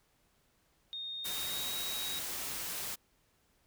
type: tone with pitch glide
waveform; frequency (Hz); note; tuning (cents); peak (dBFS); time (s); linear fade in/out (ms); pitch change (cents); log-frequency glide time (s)
sine; 3691 to 3808; A#7 to A#7; -18 to +36; -38; 0.93-2.19; 0; +54; 1.3-1.69
type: noise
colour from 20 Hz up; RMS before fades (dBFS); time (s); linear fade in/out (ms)
white; -39; 1.24-2.96; 20
effects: pink hiss -72 dBFS RMS until 3.66 s